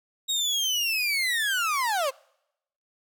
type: linear sweep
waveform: 30% pulse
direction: down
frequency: 3800 to 506 Hz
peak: -21 dBFS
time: 0.28-2.11 s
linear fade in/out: 20 ms
effects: noise-tail reverb RT60 0.8 s tail -25 dB re dry